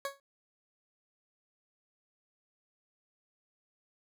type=tone with exponential decay; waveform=20% pulse; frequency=554.4 Hz; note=C#5; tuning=in tune; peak=-26 dBFS; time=0.05-0.2 s; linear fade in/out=1 ms; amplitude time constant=32 ms; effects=none